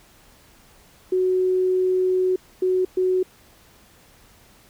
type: tone bursts at uneven times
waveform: sine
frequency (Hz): 370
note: F#4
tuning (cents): 0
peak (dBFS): -17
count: 3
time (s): 1.12-2.36 / 2.62-2.85 / 2.97-3.23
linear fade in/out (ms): 5
effects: pink hiss -53 dBFS RMS until 4.69 s